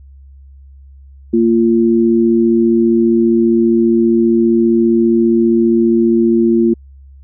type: tone pair together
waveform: sine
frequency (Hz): 229.9 / 344.9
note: A#3 / F4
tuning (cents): -24 / -22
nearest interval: perfect fifth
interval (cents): 702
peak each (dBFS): -11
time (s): 1.33-6.74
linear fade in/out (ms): 10
effects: added 68 Hz sine -36 dBFS peak until 7.23 s